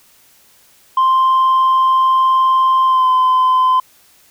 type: tone with pitch glide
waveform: sine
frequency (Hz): 1046.5 to 1026.7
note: C6 to C6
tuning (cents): 0 to -33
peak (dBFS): -7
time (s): 0.97-3.8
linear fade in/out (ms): 5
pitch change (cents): -33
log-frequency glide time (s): 2.86-3.08
effects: tanh soft clip ceiling -8 dBFS + white hiss -50 dBFS RMS until 4.3 s